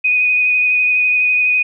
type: tone with vibrato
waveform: sine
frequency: 2489 Hz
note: D#7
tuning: in tune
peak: -11 dBFS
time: 0.04-1.63 s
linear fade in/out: 10 ms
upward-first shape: sine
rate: 12 Hz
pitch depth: 17 cents each way
effects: none